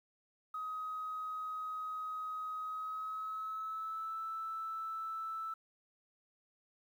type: tone with pitch glide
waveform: sine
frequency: 1262 to 1317.9 Hz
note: D#6 to E6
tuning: +24 to -1 cents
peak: -37 dBFS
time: 0.54-5.54 s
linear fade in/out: 5 ms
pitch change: +75 cents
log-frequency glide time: 2.62-4.19 s
effects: tanh soft clip ceiling -33 dBFS + 11-bit